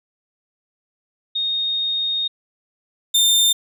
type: tone pair in turn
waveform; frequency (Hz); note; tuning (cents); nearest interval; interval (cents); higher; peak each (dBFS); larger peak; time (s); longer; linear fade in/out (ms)
sine / sawtooth; 3707 / 3610; A#7 / A7; -10 / +44; unison; 46; first; -19 / -10; second; 1.35-2.28 / 3.14-3.53; first; 10
effects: none